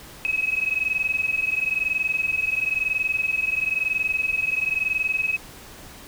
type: tone pair together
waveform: sine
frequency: 2545 / 2566 Hz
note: D#7 / E7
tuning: +39 / -47 cents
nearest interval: unison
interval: 14 cents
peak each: -24 dBFS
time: 0.25-5.37 s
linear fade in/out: 0 ms
effects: pink hiss -43 dBFS RMS until 6.07 s